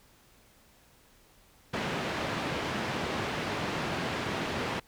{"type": "band-pass noise", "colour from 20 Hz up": "pink", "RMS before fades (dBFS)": -33, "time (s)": [1.73, 4.8], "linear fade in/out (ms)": 10, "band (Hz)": [130, 3200], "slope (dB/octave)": 12, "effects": ["pink hiss -61 dBFS RMS until 4.87 s"]}